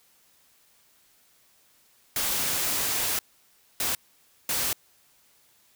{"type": "noise bursts at uneven times", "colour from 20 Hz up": "white", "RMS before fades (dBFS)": -27, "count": 3, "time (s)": [[2.16, 3.19], [3.8, 3.95], [4.49, 4.73]], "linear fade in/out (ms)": 2, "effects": ["white hiss -62 dBFS RMS until 5.75 s"]}